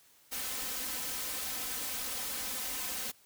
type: noise with comb filter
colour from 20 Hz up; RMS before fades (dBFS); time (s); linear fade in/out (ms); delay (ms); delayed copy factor
white; -37; 0.31-3.12; 20; 3.9; +0.75
effects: white hiss -63 dBFS RMS until 3.25 s